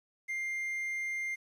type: tone with quantisation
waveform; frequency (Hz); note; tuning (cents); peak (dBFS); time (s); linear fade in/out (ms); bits
triangle; 2100; C7; +6; -31; 0.28-1.36; 20; 10
effects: resampled to 32000 Hz